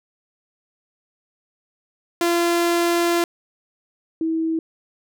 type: tone pair in turn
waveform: sawtooth / sine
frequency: 342.9 / 323.7 Hz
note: F4 / E4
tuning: -32 / -31 cents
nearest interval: minor second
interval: 99 cents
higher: first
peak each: -13 / -19 dBFS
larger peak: first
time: 2.21-3.24 / 4.21-4.59 s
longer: first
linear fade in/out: 2 ms
effects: none